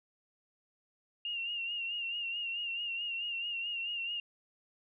sine tone with vibrato, 2794 Hz, F7, in tune, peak -34 dBFS, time 1.25-4.2 s, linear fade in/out 2 ms, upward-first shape sine, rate 4.6 Hz, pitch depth 50 cents each way, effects none

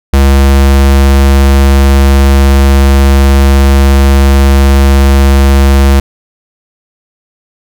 square tone, 68.6 Hz, C#2, 17 cents flat, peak -3 dBFS, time 0.13-6 s, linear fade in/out 5 ms, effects none

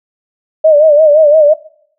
sine tone with vibrato, 608 Hz, D#5, 40 cents flat, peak -3 dBFS, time 0.64-1.54 s, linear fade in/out 10 ms, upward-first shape sine, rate 5.8 Hz, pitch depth 89 cents each way, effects noise-tail reverb RT60 0.6 s tail -19 dB re dry

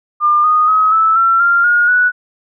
sine tone with pitch steps, 1200 / 1235.9 / 1272.8 / 1310.9 / 1350.1 / 1390.4 / 1432 / 1474.8 Hz, D6 / D#6 / D#6 / E6 / E6 / F6 / F6 / F#6, +37 / -12 / +39 / -10 / +41 / -8 / +43 / -6 cents, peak -8 dBFS, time 0.2-2.12 s, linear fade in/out 50 ms, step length 240 ms, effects none

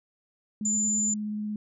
sine tone with vibrato, 210.9 Hz, G#3, 27 cents sharp, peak -29 dBFS, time 0.61-1.56 s, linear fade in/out 2 ms, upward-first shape sine, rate 17 Hz, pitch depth 10 cents each way
sine tone, 7090 Hz, A8, 12 cents sharp, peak -24 dBFS, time 0.65-1.14 s, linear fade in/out 5 ms
effects none

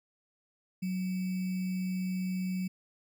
sine tone with sample-and-hold, 185 Hz, F#3, in tune, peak -30 dBFS, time 0.82-2.68 s, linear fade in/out 10 ms, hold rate 2450 Hz, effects none

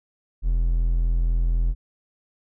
triangle tone, 42.01 Hz, E1, 34 cents sharp, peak -16 dBFS, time 0.42-1.75 s, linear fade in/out 50 ms, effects none

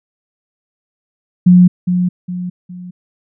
sine tone with echo, 179.5 Hz, F3, 48 cents sharp, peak -3 dBFS, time 1.46-1.68 s, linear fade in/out 10 ms, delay 410 ms, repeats 3, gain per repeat -8 dB, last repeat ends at 2.91 s, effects none

